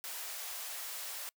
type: high-pass noise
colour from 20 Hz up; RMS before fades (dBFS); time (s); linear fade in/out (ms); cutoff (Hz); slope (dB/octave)
white; -42; 0.04-1.29; 0; 530; 24
effects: noise-tail reverb RT60 0.1 s tail -26 dB re dry